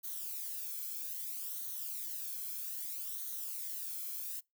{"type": "noise with flanger", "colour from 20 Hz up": "violet", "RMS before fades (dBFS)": -41, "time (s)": [0.03, 4.41], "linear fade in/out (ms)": 20, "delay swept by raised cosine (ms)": [0.39, 1.08], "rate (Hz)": 0.62, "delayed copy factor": -0.65, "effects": ["noise-tail reverb RT60 0.2 s tail -25 dB re dry"]}